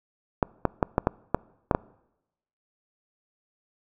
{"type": "clicks", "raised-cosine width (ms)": 1, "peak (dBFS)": -6, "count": 8, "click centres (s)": [0.428, 0.653, 0.828, 0.981, 1.071, 1.346, 1.712, 1.749], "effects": ["noise-tail reverb RT60 0.9 s tail -24 dB re dry"]}